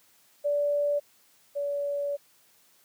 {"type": "tone pair in turn", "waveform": "sine", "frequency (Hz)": [580, 571.4], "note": ["D5", "D5"], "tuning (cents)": [-22, -48], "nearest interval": "unison", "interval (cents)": 26, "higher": "first", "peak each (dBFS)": [-23, -27], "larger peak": "first", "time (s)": [[0.44, 1], [1.55, 2.17]], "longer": "second", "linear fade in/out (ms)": 20, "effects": ["white hiss -62 dBFS RMS until 2.84 s", "high-pass 100 Hz 12 dB/octave"]}